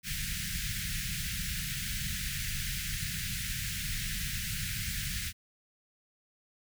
pink band-stop noise, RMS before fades -35 dBFS, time 0.03-5.33 s, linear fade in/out 50 ms, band 190 to 1600 Hz, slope 48 dB/octave, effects none

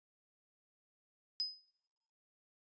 sine tone with exponential decay, 5030 Hz, D#8, 18 cents sharp, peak -31 dBFS, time 1.4-1.68 s, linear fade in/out 0 ms, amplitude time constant 60 ms, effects noise-tail reverb RT60 0.9 s tail -24 dB re dry + resampled to 16000 Hz

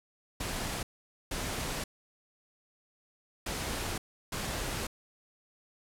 pink noise bursts at uneven times, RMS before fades -35 dBFS, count 4, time 0.4-0.83 / 1.31-1.84 / 3.46-3.98 / 4.32-4.87 s, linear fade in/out 5 ms, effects low-pass 12000 Hz 12 dB/octave

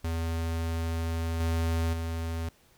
square tone with level steps, 82.41 Hz, E2, in tune, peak -29 / -26 / -31 dBFS, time 0.04-2.49 s, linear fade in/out 5 ms, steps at 1.4 / 1.93 s, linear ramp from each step 5 ms, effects pink hiss -62 dBFS RMS until 2.77 s

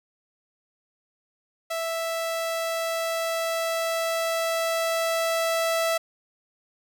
sawtooth tone with level ramp, 659.3 Hz, E5, in tune, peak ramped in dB -23 to -18 dBFS, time 1.7-5.98 s, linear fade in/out 10 ms, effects none

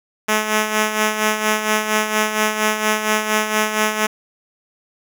5% pulse tone with tremolo, 214.9 Hz, A3, 41 cents flat, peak -3 dBFS, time 0.28-4.07 s, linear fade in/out 10 ms, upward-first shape sine, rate 4.3 Hz, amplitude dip 60%, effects none

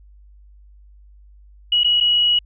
sine tone with dropouts, 2914 Hz, F#7, 27 cents flat, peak -13 dBFS, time 1.72-2.39 s, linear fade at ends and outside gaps 5 ms, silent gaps 1.835-1.844 / 2.003-2.008 s, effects added 50 Hz sine -44 dBFS peak until 2.45 s

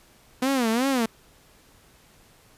sawtooth tone with vibrato, 246.9 Hz, B3, in tune, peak -17 dBFS, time 0.42-1.06 s, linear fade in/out 5 ms, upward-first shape sine, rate 2.7 Hz, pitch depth 190 cents each way, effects pink hiss -56 dBFS RMS until 2.57 s + resampled to 32000 Hz

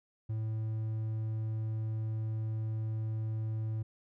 triangle tone, 110 Hz, A2, in tune, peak -30 dBFS, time 0.29-3.83 s, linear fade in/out 10 ms, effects none

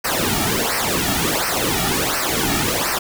pink noise with flanger, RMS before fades -20 dBFS, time 0.04-2.99 s, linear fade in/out 10 ms, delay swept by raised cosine 0.28 to 1.98 ms, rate 1.4 Hz, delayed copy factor -0.85, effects none

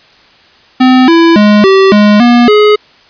square tone with pitch steps, 256.2 / 333.1 / 208.6 / 385.7 / 208.1 / 240.5 / 420.6 Hz, C4 / E4 / G#3 / G4 / G#3 / B3 / G#4, -36 / +18 / +8 / -28 / +4 / -46 / +22 cents, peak -3 dBFS, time 0.8-2.76 s, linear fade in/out 10 ms, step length 280 ms, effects white hiss -42 dBFS RMS until 3.09 s + resampled to 11025 Hz

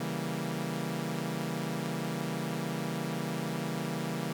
sawtooth chord, C# diminished seventh, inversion none, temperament equal, 138.59 / 164.81 / 196 / 233.1 Hz, C#3 / E3 / G3 / Bb3, 0 / 0 / 0 / 0 cents, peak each -35 / -32 / -35 / -34 dBFS, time 0-4.33 s, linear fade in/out 5 ms, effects none

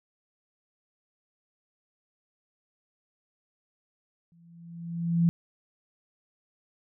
sine tone with exponential growth, 169 Hz, E3, 43 cents sharp, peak -17 dBFS, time 4.32-5.29 s, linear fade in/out 0 ms, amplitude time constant 210 ms, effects none

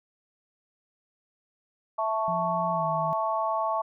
sine chord, A major, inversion second, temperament equal, 659.3 / 880 / 1108.7 Hz, E5 / A5 / C#6, 0 / 0 / 0 cents, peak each -29 dBFS, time 1.98-3.82 s, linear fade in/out 10 ms
sine tone with pitch glide, 173.8 to 159.38 Hz, F3 to D#3, -8 to +42 cents, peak -33 dBFS, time 2.28-3.13 s, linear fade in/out 0 ms, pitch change -150 cents, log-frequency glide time 2.72-2.85 s
effects none

